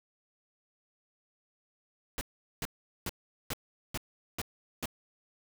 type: noise bursts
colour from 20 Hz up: pink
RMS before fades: -35 dBFS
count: 7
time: 2.18-4.857 s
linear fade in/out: 0 ms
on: 31 ms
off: 410 ms
effects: none